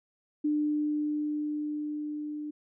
sine tone with level ramp, 299.1 Hz, D4, 32 cents sharp, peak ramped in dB -24 to -34 dBFS, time 0.44-2.51 s, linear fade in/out 10 ms, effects none

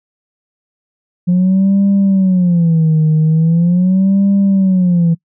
sine tone with vibrato, 175.7 Hz, F3, 11 cents sharp, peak -6 dBFS, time 1.27-5.15 s, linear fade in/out 20 ms, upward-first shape sine, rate 0.41 Hz, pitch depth 210 cents each way, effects noise-tail reverb RT60 0.1 s tail -25 dB re dry + tanh soft clip ceiling -6 dBFS

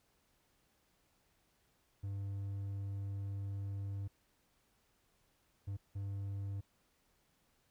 triangle tone bursts at uneven times, 99.1 Hz, G2, 19 cents sharp, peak -36 dBFS, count 3, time 2.03-4.08 / 5.67-5.77 / 5.95-6.61 s, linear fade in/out 10 ms, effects pink hiss -75 dBFS RMS until 7.7 s

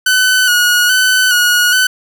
sawtooth tone with vibrato, 1480 Hz, F#6, in tune, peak -5 dBFS, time 0.06-1.87 s, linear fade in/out 5 ms, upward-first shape square, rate 1.2 Hz, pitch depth 34 cents each way, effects none

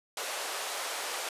pink band-pass noise, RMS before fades -36 dBFS, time 0.17-1.29 s, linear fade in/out 2 ms, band 500 to 12000 Hz, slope 24 dB/octave, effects resampled to 32000 Hz

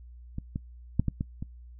clicks, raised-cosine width 5 ms, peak -21 / -19 / -10 / -14 / -17 / -22 dBFS, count 6, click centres 0.384 / 0.559 / 0.996 / 1.083 / 1.209 / 1.425 s, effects noise-tail reverb RT60 0.1 s tail -22 dB re dry + added 60 Hz sine -45 dBFS peak until 1.79 s

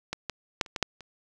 clicks, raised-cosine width 0.2 ms, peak -14 / -14 / -6 / -29 / -14 / -6 / -28 dBFS, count 7, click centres 0.13 / 0.297 / 0.612 / 0.662 / 0.762 / 0.827 / 1.007 s, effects none

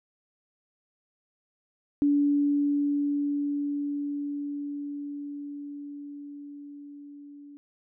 sine tone with level ramp, 287.7 Hz, D4, 36 cents flat, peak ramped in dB -19 to -44 dBFS, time 2.02-7.57 s, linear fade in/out 0 ms, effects none

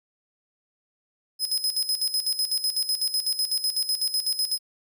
sawtooth tone with tremolo, 5080 Hz, D#8, 35 cents sharp, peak -19 dBFS, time 1.39-4.59 s, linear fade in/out 50 ms, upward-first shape square, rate 8 Hz, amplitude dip 70%, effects none

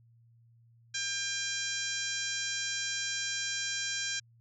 harmonic tone, 800 Hz, G5, 35 cents sharp, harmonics 2 / 3 / 4 / 5 / 6 / 7 / 8 / 9, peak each -38 / -41 / -41 / -40 / -44 / -38 / -42 / -42 dBFS, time 0.94-4.2 s, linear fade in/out 10 ms, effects added 116 Hz sine -59 dBFS peak until 4.4 s

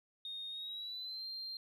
sine tone with pitch glide, 3700 to 4177 Hz, A#7 to C8, -14 to -4 cents, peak -40 dBFS, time 0.25-1.57 s, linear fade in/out 2 ms, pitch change +210 cents, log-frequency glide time 0.5-1.26 s, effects tanh soft clip ceiling -37 dBFS

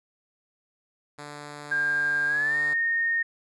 5% pulse tone, 146.83 Hz, D3, in tune, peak -27 dBFS, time 1.18-2.74 s, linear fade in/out 10 ms
sine tone with pitch glide, 1604 to 1842.5 Hz, G6 to A#6, +39 to -21 cents, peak -22 dBFS, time 1.71-3.23 s, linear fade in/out 10 ms, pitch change +240 cents, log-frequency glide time 2.27-2.58 s
effects resampled to 24000 Hz

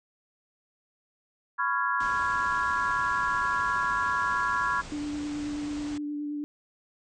sine chord, C# dominant seventh, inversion third, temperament just, 997.9 / 1108.7 / 1385.9 / 1663.1 Hz, B5 / C#6 / E#6 / G#6, +18 / 0 / -14 / +2 cents, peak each -30 dBFS, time 1.58-4.82 s, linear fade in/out 20 ms
pink low-pass noise, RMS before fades -43 dBFS, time 2-5.98 s, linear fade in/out 5 ms, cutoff 8400 Hz, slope 96 dB/octave
sine tone with vibrato, 294.1 Hz, D4, 3 cents sharp, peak -30 dBFS, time 4.92-6.44 s, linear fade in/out 0 ms, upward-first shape sine, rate 9.4 Hz, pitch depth 15 cents each way
effects none

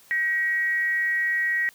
sine tone with frequency modulation, 1902 Hz, A#6, 34 cents sharp, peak -21 dBFS, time 0.11-1.69 s, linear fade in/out 0 ms, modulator 329 Hz, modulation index 0.32, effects white hiss -54 dBFS RMS until 1.74 s

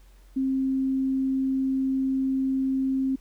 sine tone, 265.7 Hz, C4, 27 cents sharp, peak -22 dBFS, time 0.36-3.16 s, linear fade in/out 10 ms, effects added 45 Hz sine -49 dBFS peak until 3.2 s + pink hiss -62 dBFS RMS until 3.2 s

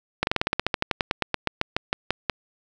slowing click train, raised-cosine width 0.3 ms, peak -5 dBFS, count 22, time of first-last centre 0.23-2.297 s, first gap 41 ms, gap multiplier 1.08, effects none

